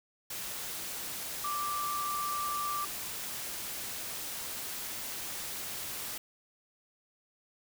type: tone in noise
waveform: sine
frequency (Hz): 1174.7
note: D6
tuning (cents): 0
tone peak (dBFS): -32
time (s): 1.44-2.85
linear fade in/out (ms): 5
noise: white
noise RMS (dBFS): -39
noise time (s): 0.3-6.18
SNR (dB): +4
effects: none